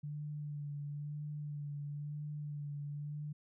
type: tone with vibrato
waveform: sine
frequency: 146.83 Hz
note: D3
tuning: in tune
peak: -39 dBFS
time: 0.03-3.33 s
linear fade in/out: 10 ms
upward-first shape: sine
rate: 1 Hz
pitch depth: 26 cents each way
effects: none